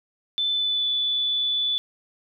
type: tone with pitch glide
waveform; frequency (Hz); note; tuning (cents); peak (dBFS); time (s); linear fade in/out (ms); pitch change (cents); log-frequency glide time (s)
sine; 3520 to 3472; A7 to A7; 0 to -24; -21; 0.38-1.78; 0; -24; 0.49-0.87
effects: none